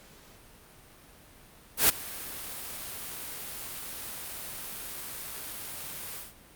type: noise with ADSR envelope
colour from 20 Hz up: white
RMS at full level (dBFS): -18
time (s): 1.77-6.34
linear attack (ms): 120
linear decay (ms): 14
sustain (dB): -21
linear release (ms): 170
effects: pink hiss -54 dBFS RMS until 6.55 s + Opus 48 kbps